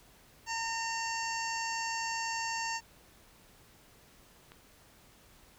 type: harmonic tone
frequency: 912 Hz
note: A#5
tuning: 38 cents flat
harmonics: 1 / 2 / 3 / 5 / 6 / 7 / 8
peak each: -36 / -39 / -41 / -43 / -44 / -44 / -45 dBFS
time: 0.46-2.81 s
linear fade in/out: 50 ms
type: click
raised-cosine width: 0.3 ms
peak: -34 dBFS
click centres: 4.519 s
effects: pink hiss -60 dBFS RMS until 5.58 s